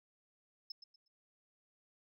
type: tone with echo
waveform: sine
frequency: 5220 Hz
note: E8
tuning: 18 cents flat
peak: -39 dBFS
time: 0.7-0.72 s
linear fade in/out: 5 ms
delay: 120 ms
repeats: 3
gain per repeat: -12 dB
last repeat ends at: 1.08 s
effects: tanh soft clip ceiling -39 dBFS